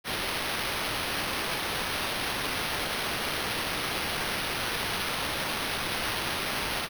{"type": "noise with sample-and-hold", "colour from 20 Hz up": "white", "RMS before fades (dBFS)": -31, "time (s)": [0.04, 6.89], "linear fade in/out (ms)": 50, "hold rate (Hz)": 7350, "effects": []}